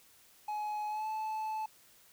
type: tone with pitch glide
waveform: triangle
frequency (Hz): 844 to 870.2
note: G#5 to A5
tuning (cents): +28 to -19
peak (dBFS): -32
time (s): 0.48-1.66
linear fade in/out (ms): 5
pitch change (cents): +53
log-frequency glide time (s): 0.88-1.07
effects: white hiss -62 dBFS RMS until 2.12 s